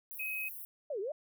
white high-pass noise, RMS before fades -45 dBFS, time 0.11-0.65 s, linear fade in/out 0 ms, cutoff 11000 Hz, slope 48 dB/octave
sine tone, 2543 Hz, D#7, 37 cents sharp, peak -35 dBFS, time 0.19-0.49 s, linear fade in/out 10 ms
sine exponential two-way sweep, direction down then up, 640 to 370 to 640 Hz, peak -34 dBFS, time 0.9-1.12 s, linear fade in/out 5 ms, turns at 1 s
effects none

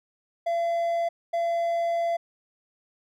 triangle tone bursts at uneven times, 679 Hz, F5, 49 cents flat, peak -21 dBFS, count 2, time 0.46-1.09 / 1.33-2.17 s, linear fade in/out 10 ms, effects none

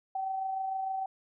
sine tone with amplitude modulation, 767 Hz, G5, 38 cents flat, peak -29 dBFS, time 0.15-1.06 s, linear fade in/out 5 ms, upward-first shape sine, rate 26.6 Hz, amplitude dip 35%, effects none

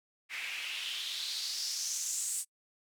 white noise with band-pass filter sweep, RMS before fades -37 dBFS, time 0.29-2.45 s, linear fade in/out 50 ms, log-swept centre 2100 to 8600 Hz, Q 3.8, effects noise-tail reverb RT60 0.1 s tail -26 dB re dry

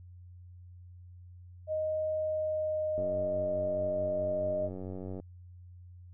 sine tone with pitch glide, 622.3 to 613.7 Hz, D#5 to D#5, 0 to -24 cents, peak -29 dBFS, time 1.67-4.7 s, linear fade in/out 50 ms, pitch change -24 cents, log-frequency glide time 2.11-3.49 s
click train, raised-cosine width 2 ms, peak -28 dBFS, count 209, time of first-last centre 2.98-5.2 s, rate 93.7 Hz
effects added 89 Hz sine -48 dBFS peak until 6.13 s

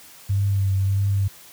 sine tone with vibrato, 98 Hz, G2, in tune, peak -17 dBFS, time 0.29-1.28 s, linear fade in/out 10 ms, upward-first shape triangle, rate 1.6 Hz, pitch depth 36 cents each way, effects white hiss -46 dBFS RMS until 1.52 s + high-pass 60 Hz 12 dB/octave

